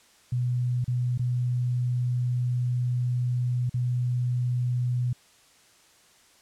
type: tone with dropouts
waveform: sine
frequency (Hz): 123.47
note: B2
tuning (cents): 0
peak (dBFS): -23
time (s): 0.32-5.13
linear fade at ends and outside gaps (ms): 5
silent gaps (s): 0.844-0.878 / 1.177-1.193 / 3.696-3.741
effects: white hiss -58 dBFS RMS until 6.41 s + low-pass 9000 Hz 12 dB/octave